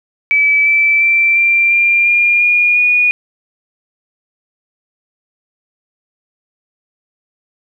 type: tone with pitch steps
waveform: sine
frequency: 2300 / 2321 / 2343 / 2365 / 2387 / 2409 / 2431 / 2454 Hz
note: D7 / D7 / D7 / D7 / D7 / D7 / D#7 / D#7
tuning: -37 / -21 / -5 / +12 / +28 / +43 / -41 / -25 cents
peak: -8 dBFS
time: 0.31-3.11 s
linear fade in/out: 0 ms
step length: 350 ms
effects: 8-bit